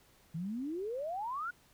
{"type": "exponential sweep", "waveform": "sine", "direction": "up", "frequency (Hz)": [154.4, 1481], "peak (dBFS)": -35, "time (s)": [0.34, 1.51], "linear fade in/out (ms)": 10, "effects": ["pink hiss -65 dBFS RMS until 1.73 s"]}